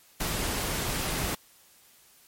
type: noise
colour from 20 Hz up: pink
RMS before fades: -30 dBFS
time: 0.2-1.35 s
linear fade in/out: 5 ms
effects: white hiss -58 dBFS RMS until 2.27 s + MP3 64 kbps